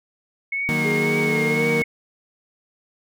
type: tone with vibrato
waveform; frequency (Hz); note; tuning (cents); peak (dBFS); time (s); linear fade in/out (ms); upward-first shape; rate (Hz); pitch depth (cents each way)
sine; 2188; C#7; -23; -22; 0.52-1.84; 5; triangle; 1.9; 47
type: chord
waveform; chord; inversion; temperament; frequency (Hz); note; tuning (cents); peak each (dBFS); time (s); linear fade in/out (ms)
35% pulse; D# minor; none; equal with one note detuned; 154.4 / 185 / 233.1; D#3 / F#3 / A#3; -13 / 0 / 0; -24 / -29 / -23; 0.69-1.82; 0
type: tone with pitch glide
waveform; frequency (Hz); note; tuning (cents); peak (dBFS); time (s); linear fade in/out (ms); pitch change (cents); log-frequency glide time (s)
sine; 415.3 to 466.2; G#4 to A#4; 0 to 0; -23; 0.84-1.83; 20; +200; 1.21-1.65
effects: none